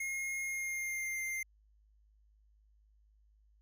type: tone with pitch glide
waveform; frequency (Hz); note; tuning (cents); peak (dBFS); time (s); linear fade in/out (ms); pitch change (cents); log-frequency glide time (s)
square; 2146 to 2098; C7 to C7; +43 to +4; -36; 0-1.43; 5; -39; 0.42-1.15
effects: added 52 Hz sine -64 dBFS peak until 3.61 s